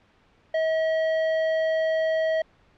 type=tone with tanh clipping; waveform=sine; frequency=640 Hz; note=D#5; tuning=49 cents sharp; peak=-23 dBFS; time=0.54-2.42 s; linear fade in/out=5 ms; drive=14 dB; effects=pink hiss -60 dBFS RMS until 2.77 s + low-pass 3000 Hz 12 dB/octave